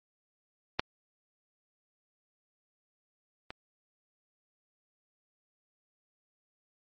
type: clicks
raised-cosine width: 0.3 ms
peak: -9 / -23 dBFS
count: 2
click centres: 0.795 / 3.505 s
effects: MP3 32 kbps